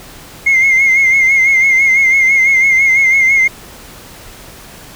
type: tone with vibrato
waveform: sine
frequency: 2127 Hz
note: C7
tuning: 28 cents sharp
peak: -5 dBFS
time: 0.46-3.48 s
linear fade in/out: 10 ms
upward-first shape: sine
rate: 6 Hz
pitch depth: 49 cents each way
effects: tanh soft clip ceiling -4 dBFS + pink hiss -35 dBFS RMS until 4.95 s